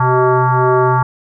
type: tone with frequency modulation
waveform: sine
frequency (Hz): 380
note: F#4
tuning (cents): +46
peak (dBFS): -9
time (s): 0-1.03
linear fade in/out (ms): 5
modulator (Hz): 254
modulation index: 3.5
effects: none